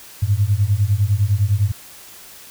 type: beating tone pair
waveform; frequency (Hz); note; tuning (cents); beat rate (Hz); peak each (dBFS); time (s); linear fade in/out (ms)
sine; 96.9 / 106.8; G2 / G#2; -20 / +49; 9.9; -17; 0.22-1.72; 10
effects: white hiss -41 dBFS RMS until 2.5 s